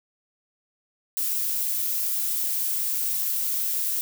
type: noise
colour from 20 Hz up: violet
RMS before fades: -26 dBFS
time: 1.17-4.01 s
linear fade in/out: 0 ms
effects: none